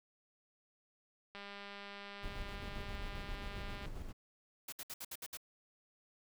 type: click train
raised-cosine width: 0.3 ms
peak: -33 dBFS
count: 505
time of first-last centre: 1.35-3.857 s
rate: 201 Hz
type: noise with tremolo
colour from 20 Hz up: brown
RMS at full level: -43 dBFS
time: 2.22-4.13 s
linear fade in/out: 20 ms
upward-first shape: square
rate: 7.5 Hz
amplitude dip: 35%
type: noise bursts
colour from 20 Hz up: white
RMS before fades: -45 dBFS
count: 7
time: 4.68-5.372 s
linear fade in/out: 5 ms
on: 44 ms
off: 64 ms
effects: none